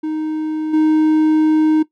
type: tone with level steps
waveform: triangle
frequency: 311.1 Hz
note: D#4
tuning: in tune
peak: -16 / -8 dBFS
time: 0.03-1.83 s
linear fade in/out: 10 ms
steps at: 0.73 s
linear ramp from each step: 10 ms
effects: noise-tail reverb RT60 0.1 s tail -17 dB re dry